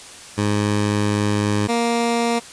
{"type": "tone pair in turn", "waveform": "15% pulse", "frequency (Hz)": [103.83, 234.3], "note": ["G#2", "A#3"], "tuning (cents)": [0, 9], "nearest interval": "octave + major second", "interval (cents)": 1409, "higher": "second", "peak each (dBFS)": -11, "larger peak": "neither", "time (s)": [[0.37, 1.68], [1.68, 2.4]], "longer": "first", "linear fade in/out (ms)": 20, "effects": ["white hiss -39 dBFS RMS until 2.52 s", "resampled to 22050 Hz"]}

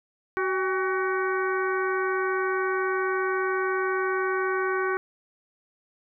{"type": "harmonic tone with a mistuned harmonic", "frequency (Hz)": 376.2, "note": "F#4", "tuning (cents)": 29, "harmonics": [1, 2, 3, 4, 5, 6], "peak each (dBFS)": [-26, -36, -30, -30, -36, -40], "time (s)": [0.37, 4.97], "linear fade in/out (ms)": 0, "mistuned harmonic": 2, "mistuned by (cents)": 99, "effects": []}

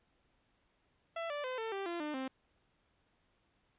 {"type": "tone with pitch steps", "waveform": "sawtooth", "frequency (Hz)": [667, 584, 511.4, 447.7, 392, 343.3, 300.6, 263.2], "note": ["E5", "D5", "C5", "A4", "G4", "F4", "D4", "C4"], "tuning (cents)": [20, -10, -40, 30, 0, -30, 40, 10], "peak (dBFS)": -33, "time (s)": [1.16, 2.28], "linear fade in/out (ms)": 5, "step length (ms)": 140, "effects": ["pink hiss -75 dBFS RMS until 3.78 s", "resampled to 8000 Hz"]}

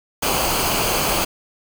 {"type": "noise with comb filter", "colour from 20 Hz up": "pink", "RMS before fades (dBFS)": -20, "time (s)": [0.22, 1.25], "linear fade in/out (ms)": 10, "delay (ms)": 0.54, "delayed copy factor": -0.55, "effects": []}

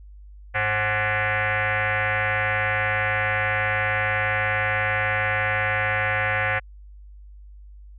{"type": "tone with frequency modulation", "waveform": "sine", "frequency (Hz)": 103.83, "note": "G#2", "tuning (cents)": 0, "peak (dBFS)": -20, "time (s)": [0.54, 6.6], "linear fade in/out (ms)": 20, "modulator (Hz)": 319, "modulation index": 6.9, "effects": ["added 50 Hz sine -41 dBFS peak until 7.98 s"]}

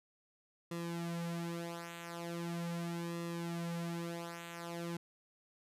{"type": "tone with flanger", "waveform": "sawtooth", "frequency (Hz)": 170, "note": "F3", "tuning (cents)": -46, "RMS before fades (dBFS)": -41, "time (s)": [0.71, 4.97], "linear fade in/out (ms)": 5, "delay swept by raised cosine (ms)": [1.3, 5.7], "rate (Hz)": 0.4, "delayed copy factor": -0.75, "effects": ["resampled to 32000 Hz"]}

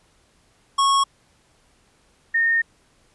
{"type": "tone pair in turn", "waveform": ["square", "sine"], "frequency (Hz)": [1100, 1834], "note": ["C#6", "A#6"], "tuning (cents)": [-14, -29], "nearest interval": "major sixth", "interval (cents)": 885, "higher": "second", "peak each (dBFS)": -16, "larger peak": "neither", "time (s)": [[0.78, 1.04], [2.34, 2.62]], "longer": "second", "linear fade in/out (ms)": 10, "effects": ["pink hiss -60 dBFS RMS until 3.14 s", "resampled to 24000 Hz"]}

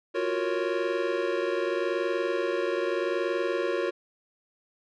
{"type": "chord", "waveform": "square", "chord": "Gb major seventh", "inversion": "third", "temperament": "equal", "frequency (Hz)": [349.2, 370, 466.2, 554.4], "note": ["F4", "Gb4", "Bb4", "Db5"], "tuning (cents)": [0, 0, 0, 0], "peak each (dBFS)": -32, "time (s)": [0.14, 3.91], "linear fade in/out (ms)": 20, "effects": ["low-pass 3000 Hz 12 dB/octave"]}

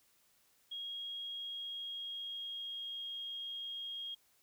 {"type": "tone with pitch glide", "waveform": "sine", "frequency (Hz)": [3280, 3257], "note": ["G#7", "G#7"], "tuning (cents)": [-22, -34], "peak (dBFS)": -40, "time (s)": [0.71, 4.15], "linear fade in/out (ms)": 10, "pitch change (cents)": -12, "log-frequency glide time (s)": [1.21, 3.06], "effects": ["white hiss -71 dBFS RMS until 4.42 s"]}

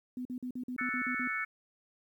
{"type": "tone bursts", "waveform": "sine", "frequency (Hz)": 250.6, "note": "B3", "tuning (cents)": 25, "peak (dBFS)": -35, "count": 9, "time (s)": [0.17, 1.276], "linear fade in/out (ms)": 2, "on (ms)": 82, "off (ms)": 46}
{"type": "chord", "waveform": "sine", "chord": "F# minor seventh", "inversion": "third", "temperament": "equal", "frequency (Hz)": [1318.5, 1480, 1760, 2217], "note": ["E6", "F#6", "A6", "C#7"], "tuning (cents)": [0, 0, 0, 0], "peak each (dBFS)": [-39, -39, -38, -35], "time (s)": [0.78, 1.45], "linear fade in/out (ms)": 10}
{"effects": ["11-bit"]}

